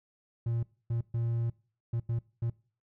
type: tone bursts at uneven times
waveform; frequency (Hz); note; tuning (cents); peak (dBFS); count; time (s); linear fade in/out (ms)
triangle; 116.6; A#2; +1; -26; 6; 0.46-0.63 / 0.9-1.01 / 1.14-1.5 / 1.93-2 / 2.09-2.19 / 2.42-2.5; 5
effects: noise-tail reverb RT60 0.4 s tail -22 dB re dry